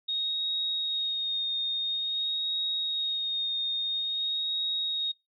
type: tone with vibrato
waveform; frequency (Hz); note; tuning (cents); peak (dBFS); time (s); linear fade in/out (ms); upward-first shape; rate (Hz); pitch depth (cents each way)
sine; 3729; A#7; 0; -27; 0.08-5.12; 10; sine; 0.49; 20
effects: noise-tail reverb RT60 0.2 s tail -22 dB re dry

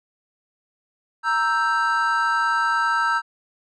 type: chord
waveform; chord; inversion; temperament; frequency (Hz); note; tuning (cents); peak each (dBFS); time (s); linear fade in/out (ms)
triangle; E diminished; second; equal; 932.3 / 1318.5 / 1568; Bb5 / E6 / G6; 0 / 0 / 0; -22 / -20 / -21; 1.23-3.22; 50
effects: resampled to 22050 Hz

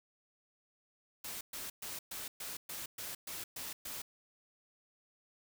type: noise bursts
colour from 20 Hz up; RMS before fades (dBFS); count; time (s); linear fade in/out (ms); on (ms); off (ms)
white; -43; 10; 1.24-4.02; 5; 170; 120
effects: none

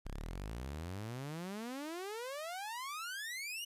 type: exponential sweep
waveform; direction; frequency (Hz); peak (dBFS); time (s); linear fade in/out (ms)
sawtooth; up; 30.87 to 2960; -37; 0.05-3.65; 10
effects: resampled to 32000 Hz + 12-bit

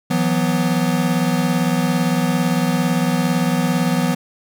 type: chord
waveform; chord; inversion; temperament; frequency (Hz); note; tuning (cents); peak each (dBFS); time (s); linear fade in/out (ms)
square; E suspended second; none; equal with one note detuned; 164.81 / 182.56 / 246.9; E3 / F#3 / B3; 0 / -23 / 0; -21; 0.1-4.15; 10
effects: none

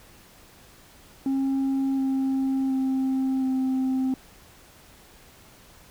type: tone with pitch steps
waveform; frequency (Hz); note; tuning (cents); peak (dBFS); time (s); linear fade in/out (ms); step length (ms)
sine; 269.8 / 267 / 264.2 / 261.5; C#4 / C4 / C4 / C4; -47 / +35 / +17 / -1; -19; 1.26-4.14; 2; 720
effects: tanh soft clip ceiling -21 dBFS + pink hiss -52 dBFS RMS until 5.9 s

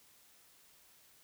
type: silence
effects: white hiss -64 dBFS RMS until 1.23 s

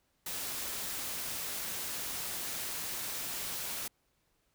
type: noise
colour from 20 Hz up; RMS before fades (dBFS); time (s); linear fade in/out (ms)
white; -38; 0.26-3.88; 5
effects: pink hiss -75 dBFS RMS until 4.54 s

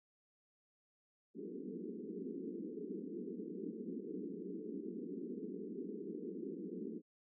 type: band-pass noise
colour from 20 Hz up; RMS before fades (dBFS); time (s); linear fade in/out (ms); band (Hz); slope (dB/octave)
white; -45; 1.34-7.02; 50; 180 to 440; 96
effects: none

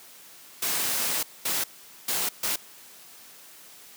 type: noise bursts at uneven times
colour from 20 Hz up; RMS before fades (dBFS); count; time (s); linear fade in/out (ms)
white; -27; 4; 0.62-1.23 / 1.45-1.64 / 2.08-2.29 / 2.43-2.56; 5
effects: white hiss -49 dBFS RMS until 3.96 s + high-pass 150 Hz 12 dB/octave

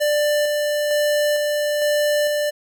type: tone with tremolo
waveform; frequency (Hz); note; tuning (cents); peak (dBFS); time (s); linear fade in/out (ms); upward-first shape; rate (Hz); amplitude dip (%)
square; 592; D5; +14; -17; 0-2.51; 20; square; 1.1; 25
effects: none

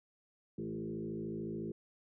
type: tone with frequency modulation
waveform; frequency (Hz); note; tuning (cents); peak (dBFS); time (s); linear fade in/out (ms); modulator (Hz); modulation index
sine; 277.2; C#4; 0; -37; 0.58-1.72; 5; 53.8; 2.5
effects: none

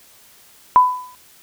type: tone with exponential decay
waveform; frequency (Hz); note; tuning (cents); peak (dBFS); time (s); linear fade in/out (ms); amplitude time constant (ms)
sine; 1000; B5; +21; -4; 0.76-1.15; 0; 84
effects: white hiss -49 dBFS RMS until 1.42 s

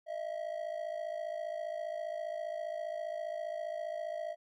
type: ring-modulated tone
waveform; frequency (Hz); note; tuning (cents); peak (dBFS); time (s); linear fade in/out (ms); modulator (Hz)
triangle; 646; E5; -35; -31; 0.06-4.36; 50; 27.5
effects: none

